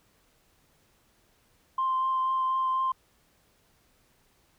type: tone with vibrato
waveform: sine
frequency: 1046.5 Hz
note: C6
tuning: in tune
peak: -23 dBFS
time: 1.78-2.92 s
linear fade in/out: 5 ms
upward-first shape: triangle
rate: 4.1 Hz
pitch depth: 12 cents each way
effects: tanh soft clip ceiling -20 dBFS + pink hiss -66 dBFS RMS until 4.58 s